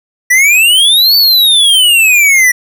square exponential two-way sweep, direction up then down, 1934 to 4557 to 1934 Hz, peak -5 dBFS, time 0.3-2.52 s, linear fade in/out 10 ms, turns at 1.16 s, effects none

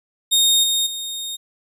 sawtooth tone with level steps, 3700 Hz, A#7, 14 cents flat, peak -10 / -14 / -23 dBFS, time 0.31-1.37 s, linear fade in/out 20 ms, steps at 0.63 / 0.86 s, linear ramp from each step 10 ms, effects resampled to 32000 Hz

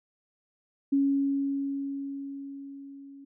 sine tone with level ramp, 277.2 Hz, C#4, in tune, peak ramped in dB -20 to -45 dBFS, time 0.92-3.25 s, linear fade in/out 10 ms, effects none

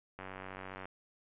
click train, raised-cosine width 0.5 ms, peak -29 dBFS, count 64, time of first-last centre 0.19-0.855 s, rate 94.7 Hz, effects resampled to 8000 Hz

